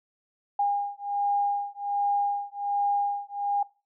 sine beating tone pair, 810 / 811.3 Hz, G#5 / G#5, -43 / -41 cents, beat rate 1.3 Hz, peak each -27 dBFS, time 0.59-3.63 s, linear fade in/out 5 ms, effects noise-tail reverb RT60 0.3 s tail -21 dB re dry

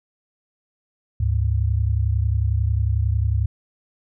sine tone pair together, 72.74 / 103.83 Hz, D2 / G#2, -16 / 0 cents, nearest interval tritone, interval 616 cents, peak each -20 dBFS, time 1.2-3.46 s, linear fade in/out 5 ms, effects none

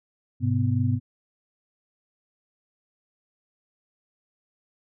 sine tone cluster, 103.1 / 127.3 / 248.8 Hz, G#2 / C3 / B3, -12 / -47 / +13 cents, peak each -23 / -25 / -27 dBFS, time 0.4-1 s, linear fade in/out 50 ms, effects none

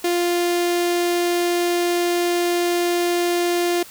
sawtooth tone with notch filter, 349.2 Hz, F4, in tune, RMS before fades -20 dBFS, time 0.04-3.83 s, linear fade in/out 5 ms, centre 1200 Hz, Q 1.8, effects white hiss -42 dBFS RMS until 3.9 s

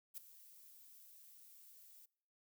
violet noise with ADSR envelope, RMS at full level -45 dBFS, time 0.14-2.06 s, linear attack 35 ms, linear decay 6 ms, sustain -16 dB, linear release 10 ms, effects noise-tail reverb RT60 0.7 s tail -25 dB re dry

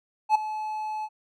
triangle tone with ADSR envelope, 860 Hz, A5, 40 cents flat, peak -12 dBFS, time 0.29-1.09 s, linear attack 60 ms, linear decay 9 ms, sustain -15 dB, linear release 49 ms, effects none

